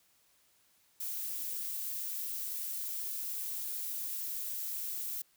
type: noise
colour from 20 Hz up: violet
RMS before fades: -38 dBFS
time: 1-5.22 s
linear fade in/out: 5 ms
effects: white hiss -69 dBFS RMS until 5.36 s